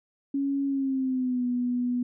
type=tone with pitch glide; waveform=sine; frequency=277.5 to 245.8 Hz; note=C#4 to B3; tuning=+2 to -8 cents; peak=-24 dBFS; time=0.34-2.03 s; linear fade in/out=5 ms; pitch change=-210 cents; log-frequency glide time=0.66-1.46 s; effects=none